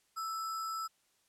sine tone with sample-and-hold, 1318.5 Hz, E6, in tune, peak -35 dBFS, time 0.16-0.88 s, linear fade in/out 20 ms, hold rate 6300 Hz, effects white hiss -73 dBFS RMS until 1.28 s + low-pass 11000 Hz 12 dB/octave

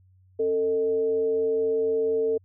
sine tone with frequency modulation, 447.2 Hz, A4, 28 cents sharp, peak -21 dBFS, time 0.39-2.38 s, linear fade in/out 10 ms, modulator 175 Hz, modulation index 0.32, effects added 93 Hz sine -55 dBFS peak until 2.44 s

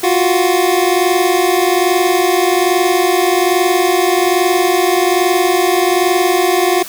25% pulse tone pair together, 349.2 / 370.4 Hz, F4 / F#4, 0 / +2 cents, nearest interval minor second, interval 102 cents, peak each -10 dBFS, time 0.03-6.83 s, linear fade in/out 10 ms, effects white hiss -30 dBFS RMS until 6.88 s

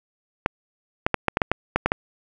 clicks, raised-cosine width 0.5 ms, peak -3 dBFS, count 10, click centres 0.461 / 1.065 / 1.143 / 1.283 / 1.371 / 1.418 / 1.516 / 1.76 / 1.86 / 1.919 s, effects none

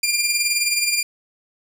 15% pulse tone with tremolo, 2395 Hz, D7, 33 cents sharp, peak -9 dBFS, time 0.03-1.03 s, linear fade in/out 5 ms, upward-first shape sine, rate 19 Hz, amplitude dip 50%, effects none

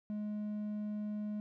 sine tone with hard clipping, 210 Hz, G#3, 19 cents sharp, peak -37 dBFS, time 0.1-1.4 s, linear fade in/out 0 ms, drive 3 dB, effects none

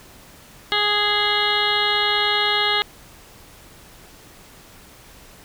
harmonic tone, 415.3 Hz, G#4, in tune, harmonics 1 / 2 / 3 / 4 / 5 / 7 / 8 / 9 / 10, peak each -28 / -26 / -26 / -26 / -25 / -26 / -25 / -25 / -29 dBFS, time 0.72-2.82 s, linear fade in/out 0 ms, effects pink hiss -46 dBFS RMS until 5.44 s

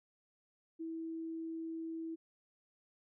sine tone, 326.1 Hz, E4, 19 cents flat, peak -39 dBFS, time 0.79-2.16 s, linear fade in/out 20 ms, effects none

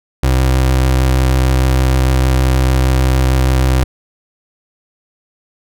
30% pulse tone with vibrato, 64.8 Hz, C2, 16 cents flat, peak -7 dBFS, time 0.23-3.84 s, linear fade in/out 5 ms, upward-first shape sine, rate 6.5 Hz, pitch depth 13 cents each way, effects none

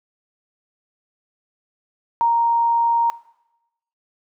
sine tone, 932.3 Hz, A#5, in tune, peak -14 dBFS, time 2.21-3.1 s, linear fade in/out 0 ms, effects noise-tail reverb RT60 0.9 s tail -20 dB re dry

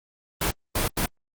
pink noise bursts at uneven times, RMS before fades -24 dBFS, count 3, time 0.41-0.51 / 0.75-0.88 / 0.97-1.06 s, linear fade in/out 5 ms, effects Opus 24 kbps

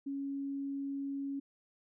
sine tone, 277.2 Hz, C#4, in tune, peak -35 dBFS, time 0.06-1.4 s, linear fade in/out 10 ms, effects none

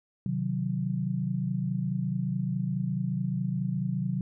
sine chord, C diminished, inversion none, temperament equal, 130.81 / 155.56 / 185 Hz, C3 / Eb3 / Gb3, 0 / 0 / 0 cents, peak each -31 / -33 / -30 dBFS, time 0.26-4.21 s, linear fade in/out 2 ms, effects none

